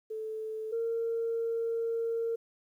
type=tone pair in turn; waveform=sine; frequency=437.7 / 459.2 Hz; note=A4 / A#4; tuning=-9 / -26 cents; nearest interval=minor second; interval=83 cents; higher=second; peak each=-34 / -28 dBFS; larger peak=second; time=0.1-0.72 / 0.72-2.36 s; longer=second; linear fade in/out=10 ms; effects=tanh soft clip ceiling -24 dBFS + 11-bit